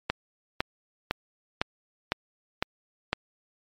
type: click train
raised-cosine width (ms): 0.3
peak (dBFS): -8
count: 7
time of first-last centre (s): 0.1-3.13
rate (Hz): 1.98
effects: MP3 64 kbps